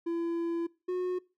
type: tone pair in turn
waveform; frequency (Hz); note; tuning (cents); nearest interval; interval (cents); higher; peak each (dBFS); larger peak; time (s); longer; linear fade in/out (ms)
triangle; 337.1 / 363.5; E4 / F#4; +39 / -31; minor second; 130; second; -27; neither; 0.06-0.67 / 0.88-1.19; first; 10
effects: noise-tail reverb RT60 0.3 s tail -22 dB re dry